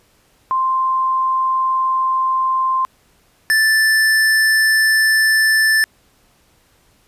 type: tone pair in turn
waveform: sine / square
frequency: 1046.5 / 1760 Hz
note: C6 / A6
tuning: 0 / 0 cents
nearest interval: major sixth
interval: 900 cents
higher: second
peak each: -14 / -12 dBFS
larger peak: second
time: 0.51-2.85 / 3.5-5.84 s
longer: neither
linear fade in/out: 0 ms
effects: pink hiss -56 dBFS RMS until 7.07 s + resampled to 32000 Hz